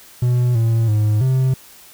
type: tone with pitch steps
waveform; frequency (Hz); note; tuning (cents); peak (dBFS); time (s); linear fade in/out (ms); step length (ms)
triangle; 123 / 114 / 106.4 / 130.7; B2 / A#2 / G#2 / C3; -7 / -38 / +42 / -1; -11; 0.22-1.54; 5; 330
effects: white hiss -44 dBFS RMS until 1.93 s